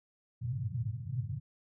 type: band-pass noise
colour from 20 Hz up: white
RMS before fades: -36 dBFS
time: 0.41-1.4 s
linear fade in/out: 20 ms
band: 100 to 130 Hz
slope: 48 dB/octave
effects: none